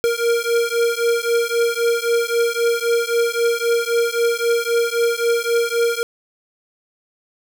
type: beating tone pair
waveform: square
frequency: 466.2 / 470 Hz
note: A#4 / A#4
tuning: 0 / +14 cents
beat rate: 3.8 Hz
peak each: -20 dBFS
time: 0.04-6.03 s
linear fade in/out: 0 ms
effects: none